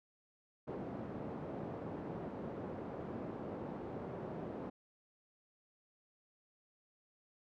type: band-pass noise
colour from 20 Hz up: pink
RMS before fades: -44 dBFS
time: 0.67-4.7 s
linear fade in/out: 10 ms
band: 160 to 640 Hz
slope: 12 dB/octave
effects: none